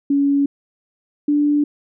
sine tone pair in turn, 281.5 / 292.9 Hz, C#4 / D4, +27 / -5 cents, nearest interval minor second, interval 68 cents, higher second, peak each -13 / -13 dBFS, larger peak neither, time 0.1-0.46 / 1.28-1.64 s, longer neither, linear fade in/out 5 ms, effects none

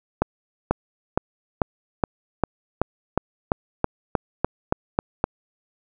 accelerating click train, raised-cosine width 1 ms, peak -4 dBFS, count 15, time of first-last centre 0.22-5.241 s, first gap 490 ms, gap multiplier 0.95, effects none

